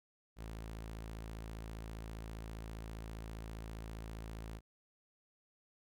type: tone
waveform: sawtooth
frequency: 55 Hz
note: A1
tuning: in tune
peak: -40 dBFS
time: 0.36-4.61 s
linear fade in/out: 50 ms
effects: none